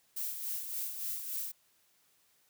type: noise with tremolo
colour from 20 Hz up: violet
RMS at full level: -36 dBFS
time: 0.16-1.52 s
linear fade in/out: 10 ms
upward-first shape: sine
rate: 3.5 Hz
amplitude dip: 50%
effects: white hiss -70 dBFS RMS until 2.49 s + high-pass 60 Hz 12 dB/octave